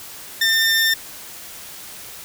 20% pulse tone, 1802 Hz, A6, 41 cents sharp, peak -10 dBFS, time 0.41-0.94 s, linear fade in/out 5 ms, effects white hiss -37 dBFS RMS until 2.24 s

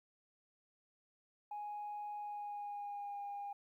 sine tone with pitch glide, 831 to 809.7 Hz, G#5 to G#5, +1 to -44 cents, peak -40 dBFS, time 1.51-3.53 s, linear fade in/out 5 ms, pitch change -45 cents, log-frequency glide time 2.18-3.21 s, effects tanh soft clip ceiling -38 dBFS + 13-bit

